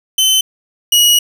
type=tone pair in turn; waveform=sawtooth; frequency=3060 / 2907 Hz; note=G7 / F#7; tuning=-42 / -31 cents; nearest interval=minor second; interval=89 cents; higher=first; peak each=-6 / -4 dBFS; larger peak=second; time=0.18-0.41 / 0.92-1.19 s; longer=second; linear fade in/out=5 ms; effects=none